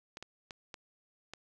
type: clicks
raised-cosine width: 0.2 ms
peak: -26 dBFS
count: 5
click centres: 0.171 / 0.226 / 0.508 / 0.742 / 1.336 s
effects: none